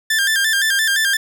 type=tone with vibrato; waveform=sawtooth; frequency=1680 Hz; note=G#6; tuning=19 cents sharp; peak=-11 dBFS; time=0.1-1.17 s; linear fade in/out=5 ms; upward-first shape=square; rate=5.8 Hz; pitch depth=83 cents each way; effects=none